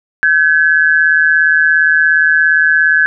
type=tone pair together; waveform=sine; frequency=1535 / 1692.2 Hz; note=G6 / G#6; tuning=-37 / +32 cents; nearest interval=major second; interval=169 cents; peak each=-10 dBFS; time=0.23-3.06 s; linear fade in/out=0 ms; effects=none